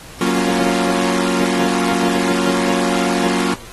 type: chord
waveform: sawtooth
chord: Gb major seventh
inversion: none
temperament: equal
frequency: 185 / 233.1 / 277.2 / 349.2 Hz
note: Gb3 / Bb3 / Db4 / F4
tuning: 0 / 0 / 0 / 0 cents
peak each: -17 dBFS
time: 0.21-3.54 s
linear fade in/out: 2 ms
effects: pink hiss -38 dBFS RMS until 3.72 s + AAC 32 kbps